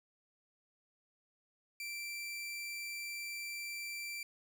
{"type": "tone", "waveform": "sawtooth", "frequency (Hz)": 2346, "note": "D7", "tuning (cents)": -2, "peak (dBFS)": -37, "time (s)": [1.8, 4.23], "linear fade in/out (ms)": 2, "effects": []}